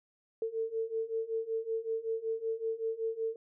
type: beating tone pair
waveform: sine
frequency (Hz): 446.2 / 451.5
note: A4 / A4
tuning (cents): +24 / +45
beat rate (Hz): 5.3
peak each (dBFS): -36 / -34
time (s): 0.42-3.36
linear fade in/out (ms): 2
effects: none